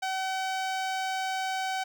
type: tone with notch filter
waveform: sawtooth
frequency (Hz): 760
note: F#5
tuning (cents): +46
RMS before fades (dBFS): -31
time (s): 0.02-1.84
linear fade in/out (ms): 10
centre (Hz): 12000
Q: 0.68
effects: none